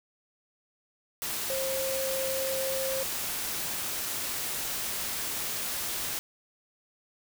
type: tone in noise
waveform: sine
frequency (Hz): 532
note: C5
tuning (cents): +29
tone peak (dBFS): -30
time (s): 1.5-3.03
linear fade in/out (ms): 0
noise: white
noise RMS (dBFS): -33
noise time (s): 1.22-6.19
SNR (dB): 0
effects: none